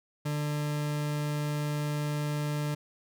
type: tone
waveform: 40% pulse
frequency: 148.3 Hz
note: D3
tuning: 17 cents sharp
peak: -28 dBFS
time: 0.25-2.75 s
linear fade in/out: 10 ms
effects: none